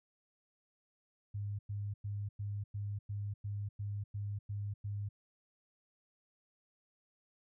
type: tone bursts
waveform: sine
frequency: 102.1 Hz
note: G#2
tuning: 29 cents flat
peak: -36 dBFS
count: 11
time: 1.34-5.09 s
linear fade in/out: 10 ms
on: 250 ms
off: 100 ms
effects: none